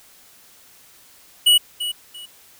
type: tone with echo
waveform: square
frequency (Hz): 2931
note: F#7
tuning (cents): -17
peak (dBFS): -11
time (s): 1.46-1.58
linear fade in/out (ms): 10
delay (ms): 340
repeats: 2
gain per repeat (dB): -12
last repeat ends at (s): 2.26
effects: white hiss -50 dBFS RMS until 2.59 s